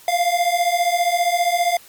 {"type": "beating tone pair", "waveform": "square", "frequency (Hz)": [689, 704], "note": ["F5", "F5"], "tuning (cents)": [-24, 14], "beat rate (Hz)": 15, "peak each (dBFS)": [-21, -19], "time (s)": [0.08, 1.77], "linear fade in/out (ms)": 2, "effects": ["white hiss -46 dBFS RMS until 1.88 s", "MP3 96 kbps"]}